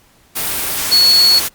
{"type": "tone in noise", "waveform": "sine", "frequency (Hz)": 4382, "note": "C#8", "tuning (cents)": -21, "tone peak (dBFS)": -7, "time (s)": [0.91, 1.4], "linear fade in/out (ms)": 20, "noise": "white", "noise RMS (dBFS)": -19, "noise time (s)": [0.35, 1.49], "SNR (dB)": 9, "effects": ["pink hiss -51 dBFS RMS until 1.54 s", "Opus 48 kbps"]}